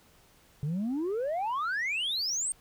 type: exponential sweep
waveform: sine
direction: up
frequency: 138.59 to 8880 Hz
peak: -26 dBFS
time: 0.63-2.52 s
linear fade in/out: 0 ms
effects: tanh soft clip ceiling -27 dBFS + pink hiss -61 dBFS RMS until 2.6 s